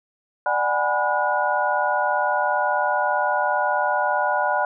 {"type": "tone cluster", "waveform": "sine", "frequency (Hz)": [595, 750, 830, 988, 1447], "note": ["D5", "F#5", "G#5", "B5", "F#6"], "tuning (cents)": [22, 23, -1, 0, -39], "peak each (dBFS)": -25, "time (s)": [0.46, 4.65], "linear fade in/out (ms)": 2, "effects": []}